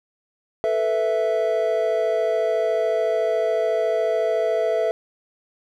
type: chord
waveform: triangle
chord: A suspended second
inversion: none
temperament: equal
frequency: 440 / 493.9 / 659.3 Hz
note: A4 / B4 / E5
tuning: 0 / 0 / 0 cents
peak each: -22 / -24 / -19 dBFS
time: 0.64-4.91 s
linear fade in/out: 0 ms
effects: none